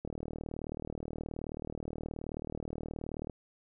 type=click train; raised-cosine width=2 ms; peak=-25 dBFS; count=127; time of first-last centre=0.05-3.297 s; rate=38.8 Hz; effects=none